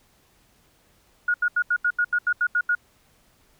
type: tone bursts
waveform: sine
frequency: 1443 Hz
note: F#6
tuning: 44 cents flat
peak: -18 dBFS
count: 11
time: 1.28-2.751 s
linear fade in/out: 5 ms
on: 61 ms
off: 80 ms
effects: pink hiss -61 dBFS RMS until 3.59 s